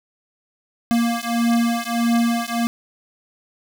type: beating tone pair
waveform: square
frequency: 233.1 / 234.7 Hz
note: A#3 / A#3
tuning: 0 / +12 cents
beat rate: 1.6 Hz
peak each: -21 dBFS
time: 0.91-2.67 s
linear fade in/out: 0 ms
effects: none